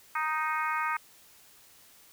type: harmonic tone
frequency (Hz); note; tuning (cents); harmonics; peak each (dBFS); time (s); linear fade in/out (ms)
311.1; D#4; 0; 3 / 4 / 5 / 6 / 7 / 8; -33 / -31 / -35 / -39 / -37 / -42; 0.15-0.97; 5
effects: white hiss -57 dBFS RMS until 2.12 s